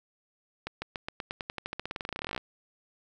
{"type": "accelerating click train", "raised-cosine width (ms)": 0.3, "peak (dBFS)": -18, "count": 30, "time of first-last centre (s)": [0.67, 2.378], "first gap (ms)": 150, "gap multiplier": 0.92, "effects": []}